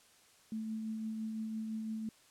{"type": "tone with tremolo", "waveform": "sine", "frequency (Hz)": 220, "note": "A3", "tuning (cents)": 0, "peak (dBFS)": -35, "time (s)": [0.52, 2.09], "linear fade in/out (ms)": 2, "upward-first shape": "triangle", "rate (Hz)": 5.9, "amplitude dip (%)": 30, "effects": ["white hiss -64 dBFS RMS until 2.3 s", "low-pass 10000 Hz 12 dB/octave"]}